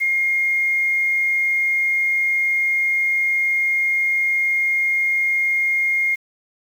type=tone with quantisation; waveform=sine; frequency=2133 Hz; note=C7; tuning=33 cents sharp; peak=-16 dBFS; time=0-6.16 s; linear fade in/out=20 ms; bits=7; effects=none